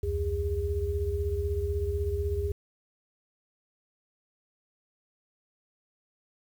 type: tone cluster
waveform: sine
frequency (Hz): 69.3 / 85.4 / 407.1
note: C#2 / F2 / G#4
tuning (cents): 0 / -38 / -35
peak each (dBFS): -31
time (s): 0.03-2.52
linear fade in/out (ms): 5
effects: 9-bit